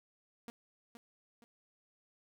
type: tone with echo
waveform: sawtooth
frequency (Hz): 234.5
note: A#3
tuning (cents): +11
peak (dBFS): -40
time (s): 0.48-0.5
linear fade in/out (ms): 0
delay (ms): 470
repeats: 2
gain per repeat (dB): -7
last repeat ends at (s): 1.44
effects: none